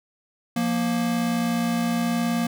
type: tone pair together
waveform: square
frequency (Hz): 175.2 / 234.4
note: F3 / A#3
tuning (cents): +6 / +10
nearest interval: perfect fourth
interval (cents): 504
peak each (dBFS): -29 / -23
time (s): 0.56-2.47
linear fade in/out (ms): 5
effects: none